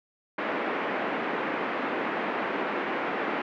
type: band-pass noise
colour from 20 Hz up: pink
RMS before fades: -30 dBFS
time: 0.38-3.42 s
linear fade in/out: 5 ms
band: 250 to 2300 Hz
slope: 24 dB/octave
effects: none